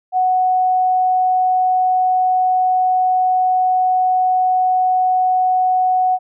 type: tone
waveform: sine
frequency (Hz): 740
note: F#5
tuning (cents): 0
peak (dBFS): -12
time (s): 0.12-6.19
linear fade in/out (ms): 50
effects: none